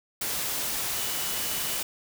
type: tone in noise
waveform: sine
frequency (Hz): 2960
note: F#7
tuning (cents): 0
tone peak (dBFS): -40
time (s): 0.95-1.78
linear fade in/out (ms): 5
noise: white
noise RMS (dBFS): -30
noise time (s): 0.21-1.83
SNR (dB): -13
effects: none